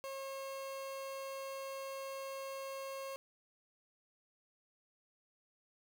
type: tone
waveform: 30% pulse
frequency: 541 Hz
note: C#5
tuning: 42 cents flat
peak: -39 dBFS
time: 0.04-3.16 s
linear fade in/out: 0 ms
effects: none